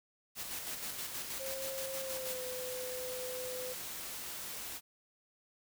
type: noise with tremolo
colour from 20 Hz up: white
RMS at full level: -40 dBFS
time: 0.35-2.36 s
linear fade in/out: 50 ms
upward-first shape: square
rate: 6.3 Hz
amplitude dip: 35%
type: tone with pitch glide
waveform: sine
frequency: 534 to 506.4 Hz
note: C5 to B4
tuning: +35 to +43 cents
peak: -40 dBFS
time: 1.39-3.74 s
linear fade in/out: 20 ms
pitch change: -92 cents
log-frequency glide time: 2.01-2.42 s
type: noise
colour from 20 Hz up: white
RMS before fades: -43 dBFS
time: 2.25-4.81 s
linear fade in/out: 50 ms
effects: none